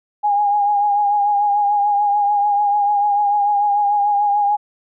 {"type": "tone with vibrato", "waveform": "sine", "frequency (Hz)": 820, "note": "G#5", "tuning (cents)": -22, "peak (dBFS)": -13, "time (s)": [0.23, 4.57], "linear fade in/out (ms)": 20, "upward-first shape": "triangle", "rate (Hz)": 6.8, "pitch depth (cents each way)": 40, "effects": []}